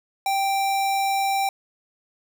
square tone, 784 Hz, G5, in tune, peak -21 dBFS, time 0.26-1.49 s, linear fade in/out 2 ms, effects 10-bit

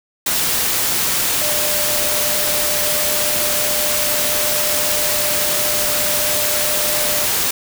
sine tone in noise, 598 Hz, D5, 31 cents sharp, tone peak -25 dBFS, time 1.41-7.26 s, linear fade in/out 5 ms, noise white, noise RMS -18 dBFS, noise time 0.26-7.51 s, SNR -10 dB, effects none

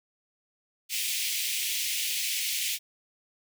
pink high-pass noise, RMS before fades -30 dBFS, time 0.89-2.79 s, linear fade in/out 50 ms, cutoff 2200 Hz, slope 48 dB/octave, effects none

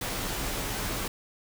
pink noise with comb filter, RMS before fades -32 dBFS, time 0.01-1.08 s, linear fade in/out 5 ms, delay 13 ms, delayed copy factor -0.55, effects none

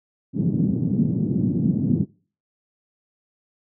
pink band-pass noise, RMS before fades -21 dBFS, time 0.33-2.06 s, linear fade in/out 50 ms, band 140 to 250 Hz, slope 24 dB/octave, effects noise-tail reverb RT60 0.4 s tail -23 dB re dry + high-pass 80 Hz 12 dB/octave

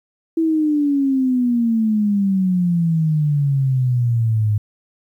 sine exponential sweep, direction down, 329.6 to 103.9 Hz, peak -14 dBFS, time 0.37-4.58 s, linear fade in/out 5 ms, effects 9-bit

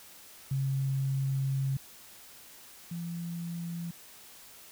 sine tone pair in turn, 135.2 / 170.34 Hz, C#3 / F3, -43 / -43 cents, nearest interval major third, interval 400 cents, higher second, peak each -27 / -34 dBFS, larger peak first, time 0.51-1.77 / 2.91-3.91 s, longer first, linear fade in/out 5 ms, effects white hiss -52 dBFS RMS until 4.71 s

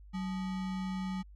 sine tone with sample-and-hold, 187.8 Hz, F#3, 26 cents sharp, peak -33 dBFS, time 0.13-1.23 s, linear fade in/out 20 ms, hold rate 1050 Hz, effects added 50 Hz sine -50 dBFS peak until 1.35 s + low-pass 5000 Hz 12 dB/octave

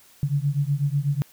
sine beating tone pair, 139.1 / 147.2 Hz, C#3 / D3, +6 / +4 cents, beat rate 8.1 Hz, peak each -23 / -24 dBFS, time 0.23-1.22 s, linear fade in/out 0 ms, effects white hiss -54 dBFS RMS until 1.32 s

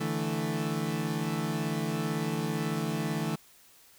30% pulse chord, D suspended second, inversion none, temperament equal, 146.83 / 164.81 / 220 Hz, D3 / E3 / A3, 0 / 0 / 0 cents, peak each -32 / -30 / -31 dBFS, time 0-3.36 s, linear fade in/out 10 ms, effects white hiss -58 dBFS RMS until 3.98 s

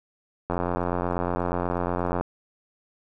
click train, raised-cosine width 1 ms, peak -12 dBFS, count 152, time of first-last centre 0.5-2.21 s, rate 88.3 Hz, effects none

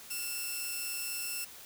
5% pulse tone pair together, 1417.6 / 2676 Hz, F6 / E7, +25 / +25 cents, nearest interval major seventh, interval 1100 cents, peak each -35 / -26 dBFS, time 0.1-1.45 s, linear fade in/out 10 ms, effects white hiss -50 dBFS RMS until 1.65 s

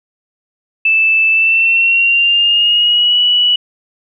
sine tone with pitch glide, 2637 to 2943 Hz, E7 to F#7, 0 to -10 cents, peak -8 dBFS, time 0.85-3.56 s, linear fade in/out 5 ms, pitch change +190 cents, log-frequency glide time 1.31-3.19 s, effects none

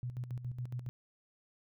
sine tone with tremolo, 123.47 Hz, B2, in tune, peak -35 dBFS, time 0.03-0.89 s, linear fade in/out 0 ms, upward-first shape square, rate 7.2 Hz, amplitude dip 65%, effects none

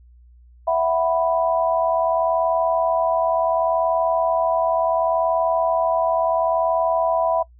sine chord, E suspended second, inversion none, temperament equal, 659.3 / 740 / 987.8 Hz, E5 / F#5 / B5, 0 / 0 / 0 cents, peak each -18 / -24 / -23 dBFS, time 0.67-7.43 s, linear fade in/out 10 ms, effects noise-tail reverb RT60 0.1 s tail -22 dB re dry + added 60 Hz sine -46 dBFS peak until 7.59 s

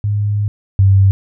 sine tone pair in turn, 103.4 / 97.27 Hz, G#2 / G2, -7 / -13 cents, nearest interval minor second, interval 106 cents, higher first, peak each -13 / -6 dBFS, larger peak second, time 0.04-0.48 / 0.79-1.11 s, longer first, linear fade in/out 0 ms, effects none

